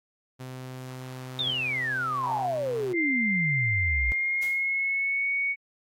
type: tone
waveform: sawtooth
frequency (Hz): 128.6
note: C3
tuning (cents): -30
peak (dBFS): -33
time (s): 0.39-2.94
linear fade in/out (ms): 20
type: exponential sweep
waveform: sine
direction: down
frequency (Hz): 3729 to 57.7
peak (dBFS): -26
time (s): 1.39-4.12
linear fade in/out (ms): 0
type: tone with pitch glide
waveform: sine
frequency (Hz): 2093 to 2230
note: C7 to C#7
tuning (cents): 0 to +10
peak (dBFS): -24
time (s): 2.93-5.56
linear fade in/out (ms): 50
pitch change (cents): +110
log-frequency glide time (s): 3.87-5.3
type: noise with exponential decay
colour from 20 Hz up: white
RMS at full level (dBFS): -40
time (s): 4.42-4.73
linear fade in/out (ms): 5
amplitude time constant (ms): 66
effects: AAC 48 kbps